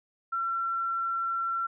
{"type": "tone", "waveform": "sine", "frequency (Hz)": 1356, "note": "E6", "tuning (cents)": 49, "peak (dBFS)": -27, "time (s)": [0.32, 1.67], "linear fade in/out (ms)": 10, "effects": []}